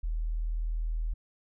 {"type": "tone", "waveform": "sine", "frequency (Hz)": 40.16, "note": "E1", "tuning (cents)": -44, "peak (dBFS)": -28, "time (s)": [0.03, 1.14], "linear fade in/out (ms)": 10, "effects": []}